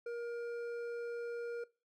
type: tone with hard clipping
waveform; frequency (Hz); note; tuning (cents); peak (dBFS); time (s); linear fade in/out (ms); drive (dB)
triangle; 472.4; A#4; +23; -40; 0.06-1.64; 5; 11
effects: noise-tail reverb RT60 0.3 s tail -21 dB re dry